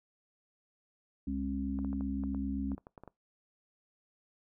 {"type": "harmonic tone", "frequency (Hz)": 67.7, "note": "C#2", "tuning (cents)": -40, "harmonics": [1, 3, 4], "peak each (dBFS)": [-39, -37, -35], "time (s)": [1.27, 2.75], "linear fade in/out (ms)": 5}
{"type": "clicks", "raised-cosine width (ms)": 1, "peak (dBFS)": -34, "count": 12, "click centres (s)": [1.789, 1.847, 1.93, 2.009, 2.237, 2.347, 2.718, 2.78, 2.869, 2.978, 3.036, 3.077]}
{"effects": ["noise-tail reverb RT60 0.2 s tail -23 dB re dry"]}